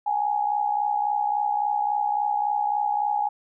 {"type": "tone with amplitude modulation", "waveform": "sine", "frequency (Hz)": 830.6, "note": "G#5", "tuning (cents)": 0, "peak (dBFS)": -18, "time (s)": [0.06, 3.29], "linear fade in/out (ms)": 10, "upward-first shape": "sine", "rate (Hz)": 63.6, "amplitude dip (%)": 70, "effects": []}